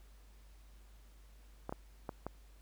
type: clicks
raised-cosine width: 1 ms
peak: -25 dBFS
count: 4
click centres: 1.694 / 1.725 / 2.092 / 2.266 s
effects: added 50 Hz sine -56 dBFS peak until 2.61 s + pink hiss -68 dBFS RMS until 2.61 s

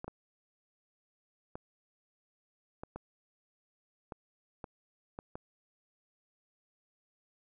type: clicks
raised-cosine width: 1 ms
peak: -27 dBFS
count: 9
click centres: 0.044 / 0.08 / 1.555 / 2.835 / 2.96 / 4.122 / 4.642 / 5.189 / 5.355 s
effects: none

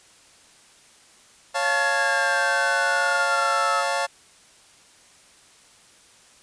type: chord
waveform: 25% pulse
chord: Db augmented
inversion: none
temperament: equal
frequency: 554.4 / 698.5 / 880 Hz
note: Db5 / F5 / A5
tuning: 0 / 0 / 0 cents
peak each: -23 dBFS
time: 1.54-4.07 s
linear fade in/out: 20 ms
type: linear sweep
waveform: sine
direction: down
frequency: 1729 to 1284 Hz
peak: -22 dBFS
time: 1.61-3.84 s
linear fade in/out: 50 ms
effects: white hiss -53 dBFS RMS until 6.42 s + resampled to 22050 Hz

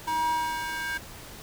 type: tone with high-pass filter sweep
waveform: square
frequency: 318.1 Hz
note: D#4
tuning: 38 cents sharp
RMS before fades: -29 dBFS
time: 0.07-0.98 s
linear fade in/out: 10 ms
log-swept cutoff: 830 to 1500 Hz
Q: 4.8
effects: pink hiss -44 dBFS RMS until 1.42 s

